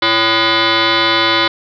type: tone with frequency modulation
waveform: sine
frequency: 1235 Hz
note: D#6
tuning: 13 cents flat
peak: -10 dBFS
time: 0.02-1.48 s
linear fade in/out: 5 ms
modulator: 449 Hz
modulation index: 6.6
effects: none